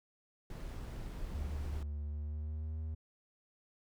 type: noise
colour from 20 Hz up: brown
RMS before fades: -43 dBFS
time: 0.5-1.83 s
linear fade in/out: 2 ms
type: tone with pitch glide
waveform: triangle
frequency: 73.42 to 78.69 Hz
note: D2 to D#2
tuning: 0 to +20 cents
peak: -35 dBFS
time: 1.34-2.95 s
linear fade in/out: 10 ms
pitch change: +120 cents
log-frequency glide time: 2.02-2.79 s
effects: none